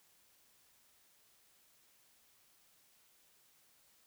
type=silence; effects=white hiss -69 dBFS RMS until 4.06 s